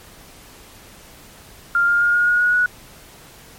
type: tone with pitch steps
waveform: sine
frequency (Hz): 1396.9 / 1408.2 / 1419.7 / 1431.2 / 1442.8 / 1454.5 / 1466.3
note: F6 / F6 / F6 / F6 / F#6 / F#6 / F#6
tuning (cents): 0 / +14 / +28 / +42 / -44 / -30 / -16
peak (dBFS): -13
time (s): 1.75-2.66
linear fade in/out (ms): 2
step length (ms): 130
effects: pink hiss -44 dBFS RMS until 3.58 s + MP3 64 kbps